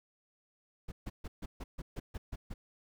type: noise bursts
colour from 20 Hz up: brown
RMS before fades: -40 dBFS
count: 10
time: 0.88-2.54 s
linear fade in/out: 10 ms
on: 40 ms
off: 140 ms
effects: none